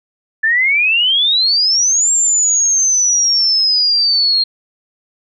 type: exponential two-way sweep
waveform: sine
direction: up then down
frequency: 1739 to 7470 to 4209 Hz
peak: -10 dBFS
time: 0.43-4.44 s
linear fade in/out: 10 ms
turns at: 2.11 s
effects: none